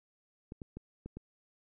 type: clicks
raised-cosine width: 3 ms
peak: -30 dBFS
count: 5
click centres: 0.521 / 0.618 / 0.77 / 1.06 / 1.17 s
effects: none

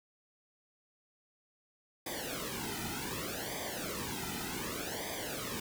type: noise with flanger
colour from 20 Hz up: pink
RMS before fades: -39 dBFS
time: 2.06-5.6 s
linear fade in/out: 5 ms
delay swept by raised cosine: 0.72 to 1.82 ms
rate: 0.66 Hz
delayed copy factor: -1
effects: none

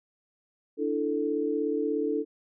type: chord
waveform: sine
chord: D suspended second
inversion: none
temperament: just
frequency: 293.7 / 330.4 / 440.5 Hz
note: D4 / E4 / A4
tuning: 0 / +4 / +2 cents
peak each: -30 / -32 / -28 dBFS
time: 0.77-2.25 s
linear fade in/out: 50 ms
effects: none

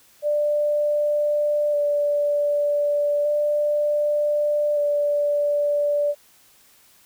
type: tone with vibrato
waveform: sine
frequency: 587.3 Hz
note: D5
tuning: in tune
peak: -18 dBFS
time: 0.22-6.15 s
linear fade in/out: 50 ms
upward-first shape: square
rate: 0.33 Hz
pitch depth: 12 cents each way
effects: white hiss -55 dBFS RMS until 7.05 s

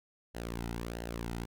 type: tone with flanger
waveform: sawtooth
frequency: 58 Hz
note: A#1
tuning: 8 cents flat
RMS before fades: -39 dBFS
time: 0.34-1.46 s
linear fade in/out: 20 ms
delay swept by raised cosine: 0.84 to 1.8 ms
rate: 1.5 Hz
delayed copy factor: -0.65
effects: none

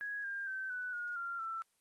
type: tone with pitch steps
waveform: sine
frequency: 1661.2 / 1601.8 / 1544.6 / 1489.4 / 1436.2 / 1384.8 / 1335.4 Hz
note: G#6 / G6 / G6 / F#6 / F6 / F6 / E6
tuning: 0 / +37 / -26 / +11 / +48 / -15 / +22 cents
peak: -37 dBFS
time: 0.01-1.62 s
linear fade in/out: 0 ms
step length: 230 ms
effects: white hiss -75 dBFS RMS until 1.8 s + Opus 32 kbps

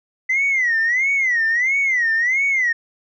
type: tone with vibrato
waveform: sine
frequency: 2000 Hz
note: B6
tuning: 21 cents sharp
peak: -14 dBFS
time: 0.29-2.73 s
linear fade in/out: 10 ms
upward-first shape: sine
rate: 1.5 Hz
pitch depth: 190 cents each way
effects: tanh soft clip ceiling -12 dBFS

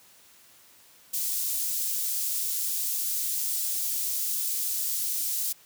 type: high-pass noise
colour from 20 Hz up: white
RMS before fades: -29 dBFS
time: 1.13-5.53 s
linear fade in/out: 10 ms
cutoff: 6100 Hz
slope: 12 dB/octave
effects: white hiss -56 dBFS RMS until 5.65 s + high-pass 60 Hz 12 dB/octave

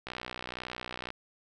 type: click train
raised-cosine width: 0.3 ms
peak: -21 dBFS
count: 65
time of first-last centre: 0.07-1.104 s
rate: 61.9 Hz
effects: none

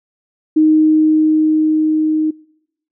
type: tone with level ramp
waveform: sine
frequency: 311.1 Hz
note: D#4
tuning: in tune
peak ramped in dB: -7 to -13 dBFS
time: 0.56-2.31 s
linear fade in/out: 10 ms
effects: noise-tail reverb RT60 0.9 s tail -26 dB re dry

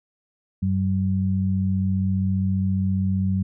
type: tone pair together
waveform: sine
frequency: 95.4 / 190.35 Hz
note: G2 / F#3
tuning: -47 / +49 cents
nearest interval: octave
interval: 1196 cents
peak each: -22 dBFS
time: 0.62-3.43 s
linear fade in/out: 10 ms
effects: none

